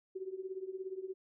sine tone with tremolo, 378.5 Hz, F#4, 39 cents sharp, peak -35 dBFS, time 0.15-1.14 s, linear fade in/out 10 ms, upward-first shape triangle, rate 17 Hz, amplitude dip 90%, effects none

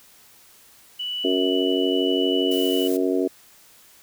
sine tone with tremolo, 2960 Hz, F#7, in tune, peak -25 dBFS, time 0.99-2.88 s, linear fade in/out 10 ms, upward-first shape triangle, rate 0.92 Hz, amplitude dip 25%
harmonic tone, 92.5 Hz, F#2, in tune, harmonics 3 / 4 / 5 / 6 / 7, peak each -23 / -23 / -26 / -37 / -30 dBFS, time 1.24-3.28 s, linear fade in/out 10 ms
blue noise, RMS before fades -36 dBFS, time 2.51-2.97 s, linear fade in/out 5 ms
effects white hiss -52 dBFS RMS until 4.02 s

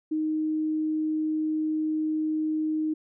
sine tone, 311.1 Hz, D#4, in tune, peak -24 dBFS, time 0.11-2.94 s, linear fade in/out 10 ms, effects none

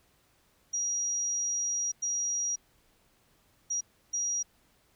sine tone bursts at uneven times, 5740 Hz, F8, 47 cents sharp, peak -28 dBFS, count 4, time 0.73-1.92 / 2.02-2.56 / 3.7-3.81 / 4.13-4.43 s, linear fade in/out 10 ms, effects pink hiss -67 dBFS RMS until 4.95 s

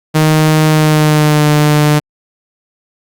sawtooth tone with pitch glide, 155.56 to 149.65 Hz, D#3 to D3, 0 to +33 cents, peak -3 dBFS, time 0.14-2 s, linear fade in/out 20 ms, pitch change -67 cents, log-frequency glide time 0.67-1.48 s, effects Opus 48 kbps

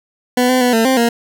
20% pulse tone with pitch steps, 248.5 / 255.1 / 247.1 / 225.2 / 262.3 / 234.3 Hz, B3 / C4 / B3 / A3 / C4 / A#3, +11 / -44 / +1 / +40 / +4 / +9 cents, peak -6 dBFS, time 0.37-1.09 s, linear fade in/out 5 ms, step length 120 ms, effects none

